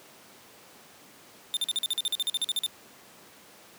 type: tone bursts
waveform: 45% pulse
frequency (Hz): 3600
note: A7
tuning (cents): +39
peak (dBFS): -25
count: 16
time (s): 1.54-2.663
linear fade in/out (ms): 0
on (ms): 28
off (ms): 45
effects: pink hiss -52 dBFS RMS until 3.78 s + high-pass 200 Hz 12 dB/octave